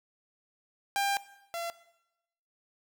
sawtooth tone pair in turn, 797 / 680.1 Hz, G5 / F5, +28 / -46 cents, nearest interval minor third, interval 274 cents, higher first, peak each -23 / -30 dBFS, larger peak first, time 0.96-1.17 / 1.54-1.7 s, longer first, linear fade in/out 0 ms, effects noise-tail reverb RT60 0.9 s tail -17 dB re dry

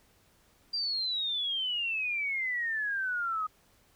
sine exponential sweep, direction down, 4778 to 1244.5 Hz, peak -29 dBFS, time 0.73-3.47 s, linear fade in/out 10 ms, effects pink hiss -65 dBFS RMS until 3.95 s

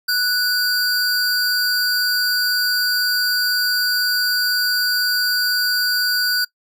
square tone pair together, 1480 / 4742 Hz, F#6 / D8, 0 / +16 cents, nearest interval octave + minor sixth, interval 2016 cents, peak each -20 dBFS, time 0.08-6.45 s, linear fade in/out 10 ms, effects noise-tail reverb RT60 0.1 s tail -23 dB re dry

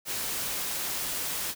white noise, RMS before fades -32 dBFS, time 0.05-1.55 s, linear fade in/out 50 ms, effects none

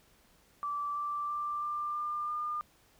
sine tone with pitch steps, 1163 / 1171.8 / 1180.6 / 1189.5 / 1198.5 / 1207.5 Hz, D6 / D6 / D6 / D6 / D6 / D6, -17 / -4 / +9 / +22 / +35 / +48 cents, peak -32 dBFS, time 0.63-2.61 s, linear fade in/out 0 ms, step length 330 ms, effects pink hiss -65 dBFS RMS until 2.99 s

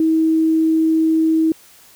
sine tone, 320.4 Hz, E4, 49 cents flat, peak -12 dBFS, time 0-1.52 s, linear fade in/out 2 ms, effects white hiss -47 dBFS RMS until 1.95 s

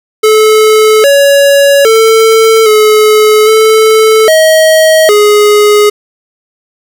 square tone with pitch steps, 433 / 562 / 445.9 / 428.5 / 438.1 / 634 / 417 Hz, A4 / C#5 / A4 / A4 / A4 / D#5 / G#4, -28 / +24 / +23 / -46 / -7 / +32 / +7 cents, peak -3 dBFS, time 0.23-5.9 s, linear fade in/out 10 ms, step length 810 ms, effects 7-bit

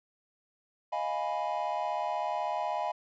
triangle chord, F half-diminished seventh, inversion third, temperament equal, 622.3 / 698.5 / 830.6 / 987.8 Hz, Eb5 / F5 / Ab5 / Cb6, 0 / 0 / 0 / 0 cents, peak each -34 / -33 / -32 / -34 dBFS, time 0.92-2.92 s, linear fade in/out 10 ms, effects tanh soft clip ceiling -18 dBFS + resampled to 16000 Hz

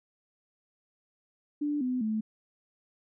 sine tone with pitch steps, 293.7 / 252.7 / 217.5 Hz, D4 / B3 / A3, 0 / +40 / -20 cents, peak -27 dBFS, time 1.61-2.21 s, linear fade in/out 10 ms, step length 200 ms, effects none

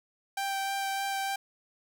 sawtooth tone with vibrato, 784 Hz, G5, in tune, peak -26 dBFS, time 0.37-1.36 s, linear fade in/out 5 ms, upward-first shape sine, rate 3.3 Hz, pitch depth 9 cents each way, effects none

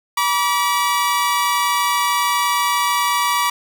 sawtooth tone pair together, 966 / 1153.4 Hz, B5 / D6, -39 / -32 cents, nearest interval minor third, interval 307 cents, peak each -15 dBFS, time 0.17-3.5 s, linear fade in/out 5 ms, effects none

